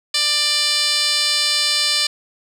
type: tone with band-pass filter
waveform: 10% pulse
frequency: 592 Hz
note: D5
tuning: 14 cents sharp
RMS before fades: -18 dBFS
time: 0.14-2.07 s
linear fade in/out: 5 ms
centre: 5200 Hz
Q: 4.9
effects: none